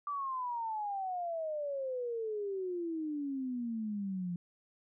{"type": "exponential sweep", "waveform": "sine", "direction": "down", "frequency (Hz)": [1174.7, 172], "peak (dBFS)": -34, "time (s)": [0.07, 4.36], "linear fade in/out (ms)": 2, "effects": []}